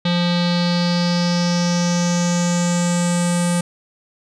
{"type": "tone with low-pass filter sweep", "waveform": "square", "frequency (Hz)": 174.61, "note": "F3", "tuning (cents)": 0, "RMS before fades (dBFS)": -18, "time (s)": [0.05, 3.61], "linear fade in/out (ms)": 5, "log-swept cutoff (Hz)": [3800, 9100], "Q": 5.1, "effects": []}